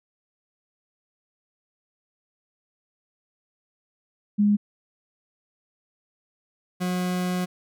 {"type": "tone pair in turn", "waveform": ["sine", "40% pulse"], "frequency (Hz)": [206.4, 180.97], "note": ["G#3", "F#3"], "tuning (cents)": [-10, -38], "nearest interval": "major second", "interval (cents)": 228, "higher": "first", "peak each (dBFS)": [-16, -23], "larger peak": "first", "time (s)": [[4.38, 4.57], [6.8, 7.46]], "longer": "second", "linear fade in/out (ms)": 20, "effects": []}